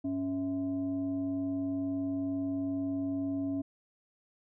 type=tone with frequency modulation; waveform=sine; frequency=277.2 Hz; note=C#4; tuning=in tune; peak=-30 dBFS; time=0.04-3.62 s; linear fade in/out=10 ms; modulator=377 Hz; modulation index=0.42; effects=none